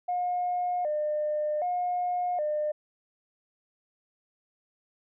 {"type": "tone with vibrato", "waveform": "sine", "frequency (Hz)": 657, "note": "E5", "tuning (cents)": -6, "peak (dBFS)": -25, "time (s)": [0.08, 2.72], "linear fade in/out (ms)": 10, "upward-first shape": "square", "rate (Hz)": 0.65, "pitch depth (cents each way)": 150, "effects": ["tanh soft clip ceiling -21 dBFS"]}